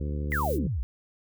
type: harmonic tone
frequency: 73.5 Hz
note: D2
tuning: 2 cents sharp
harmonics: 1 / 2 / 3 / 4 / 5 / 6 / 7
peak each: -29 / -35 / -39 / -41 / -43 / -45 / -46 dBFS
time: 0-0.68 s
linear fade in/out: 10 ms
type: noise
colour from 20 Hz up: violet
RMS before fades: -40 dBFS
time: 0.3-0.59 s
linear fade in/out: 50 ms
type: exponential sweep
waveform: sine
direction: down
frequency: 2093 to 51.2 Hz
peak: -26 dBFS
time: 0.32-0.83 s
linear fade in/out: 0 ms
effects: none